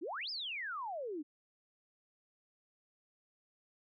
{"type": "exponential two-way sweep", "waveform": "sine", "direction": "up then down", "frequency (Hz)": [279.9, 5300, 279.9], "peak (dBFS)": -38, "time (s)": [0.01, 1.23], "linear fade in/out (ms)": 20, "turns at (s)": 0.3, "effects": []}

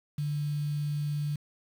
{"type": "tone with quantisation", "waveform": "sine", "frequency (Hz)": 147.2, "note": "D3", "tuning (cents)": 4, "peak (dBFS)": -28, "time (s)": [0.18, 1.36], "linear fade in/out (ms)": 5, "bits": 8, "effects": []}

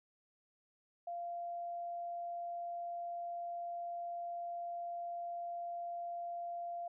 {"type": "tone", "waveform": "sine", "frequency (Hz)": 692, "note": "F5", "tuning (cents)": -16, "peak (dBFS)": -39, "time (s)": [1.07, 6.88], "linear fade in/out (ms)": 5, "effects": []}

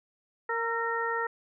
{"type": "harmonic tone with a mistuned harmonic", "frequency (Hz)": 462.5, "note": "A#4", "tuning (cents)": -14, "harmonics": [1, 2, 3, 4], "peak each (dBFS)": [-33, -33, -33, -33], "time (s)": [0.49, 1.27], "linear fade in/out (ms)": 5, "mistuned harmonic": 3, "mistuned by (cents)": -39, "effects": []}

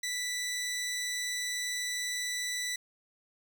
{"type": "tone", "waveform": "15% pulse", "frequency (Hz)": 1975.5, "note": "B6", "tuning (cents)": 0, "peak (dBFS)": -26, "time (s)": [0.03, 2.76], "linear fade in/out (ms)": 5, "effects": []}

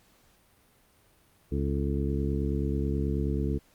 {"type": "harmonic tone with a mistuned harmonic", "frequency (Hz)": 69.3, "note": "C#2", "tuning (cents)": 0, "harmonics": [1, 2, 3, 4, 5, 6], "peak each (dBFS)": [-29, -32, -34, -35, -36, -37], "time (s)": [1.51, 3.59], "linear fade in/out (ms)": 20, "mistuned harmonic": 6, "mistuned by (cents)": 86, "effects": ["pink hiss -63 dBFS RMS until 3.74 s", "Opus 48 kbps"]}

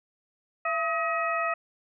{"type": "harmonic tone with a mistuned harmonic", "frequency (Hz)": 635, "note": "D#5", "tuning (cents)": 35, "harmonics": [1, 2, 3, 4], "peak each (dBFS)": [-30, -28, -33, -34], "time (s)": [0.65, 1.54], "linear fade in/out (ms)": 5, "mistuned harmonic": 1, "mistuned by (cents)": 100, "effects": []}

